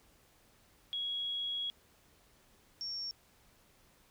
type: tone pair in turn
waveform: sine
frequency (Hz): 3322 / 5496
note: G#7 / F8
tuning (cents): 0 / -29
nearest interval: major sixth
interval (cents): 871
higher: second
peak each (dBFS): -34 / -37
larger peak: first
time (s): 0.93-1.7 / 2.81-3.11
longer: first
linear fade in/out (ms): 0
effects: pink hiss -66 dBFS RMS until 4.1 s